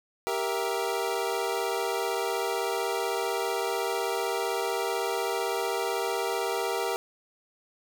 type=chord; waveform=25% pulse; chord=E diminished; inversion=first; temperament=equal with one note detuned; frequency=392 / 467.8 / 659.3 Hz; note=G4 / Bb4 / E5; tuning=0 / +6 / 0 cents; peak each=-27 / -27 / -31 dBFS; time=0.27-6.96 s; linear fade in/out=0 ms; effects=none